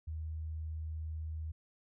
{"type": "tone", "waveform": "sine", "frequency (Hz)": 78.9, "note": "D#2", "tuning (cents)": 25, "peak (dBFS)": -37, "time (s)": [0.07, 1.52], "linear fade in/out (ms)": 10, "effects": []}